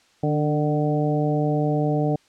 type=harmonic tone with a mistuned harmonic; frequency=150 Hz; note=D3; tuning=37 cents sharp; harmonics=1 / 2 / 3 / 4 / 5; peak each=-22 / -25 / -27 / -28 / -29 dBFS; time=0.23-2.16 s; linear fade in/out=5 ms; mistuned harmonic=2; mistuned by=-29 cents; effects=white hiss -59 dBFS RMS until 2.28 s + low-pass 6000 Hz 12 dB/octave